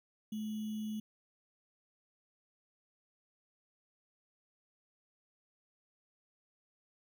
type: tone with sample-and-hold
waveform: sine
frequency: 214.7 Hz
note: A3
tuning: 42 cents flat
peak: -36 dBFS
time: 0.32-1 s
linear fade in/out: 5 ms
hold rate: 3150 Hz
effects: none